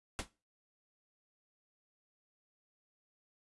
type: noise with exponential decay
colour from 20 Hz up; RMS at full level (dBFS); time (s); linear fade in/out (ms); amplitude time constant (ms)
pink; -33; 0.19-0.29; 0; 20
effects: noise-tail reverb RT60 0.3 s tail -19 dB re dry + resampled to 24000 Hz